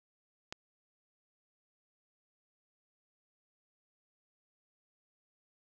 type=click; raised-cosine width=0.2 ms; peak=-22 dBFS; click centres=0.525 s; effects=none